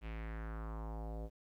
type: tone with low-pass filter sweep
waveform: square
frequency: 55 Hz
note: A1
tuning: in tune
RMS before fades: -43 dBFS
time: 0.01-1.3 s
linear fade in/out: 50 ms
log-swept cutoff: 2700 to 560 Hz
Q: 2.8
effects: 12-bit